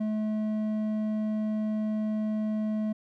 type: tone with hard clipping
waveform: sine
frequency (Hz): 215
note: A3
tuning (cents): -40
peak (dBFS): -28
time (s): 0-2.93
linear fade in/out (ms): 10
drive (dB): 6
effects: none